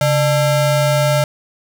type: ring-modulated tone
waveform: square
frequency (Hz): 370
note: F#4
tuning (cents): 0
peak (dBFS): -10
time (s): 0.01-1.24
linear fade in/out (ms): 2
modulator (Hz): 231
effects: none